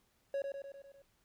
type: tone with echo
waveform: triangle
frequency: 554.4 Hz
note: C#5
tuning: in tune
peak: -31 dBFS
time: 0.34-0.42 s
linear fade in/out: 2 ms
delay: 100 ms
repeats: 6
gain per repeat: -4 dB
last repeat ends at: 1.02 s
effects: pink hiss -74 dBFS RMS until 1.24 s